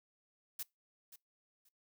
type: noise with echo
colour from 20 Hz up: blue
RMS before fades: -41 dBFS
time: 0.59-0.63 s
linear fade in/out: 5 ms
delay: 530 ms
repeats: 2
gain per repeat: -14 dB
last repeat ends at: 1.69 s
effects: noise-tail reverb RT60 0.2 s tail -24 dB re dry